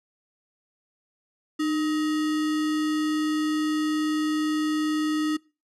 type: tone with sample-and-hold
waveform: sine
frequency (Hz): 306.3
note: D#4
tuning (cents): -27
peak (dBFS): -22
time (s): 1.59-5.37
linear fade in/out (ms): 10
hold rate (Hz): 1575
effects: noise-tail reverb RT60 0.3 s tail -22 dB re dry + low-pass 8000 Hz 12 dB/octave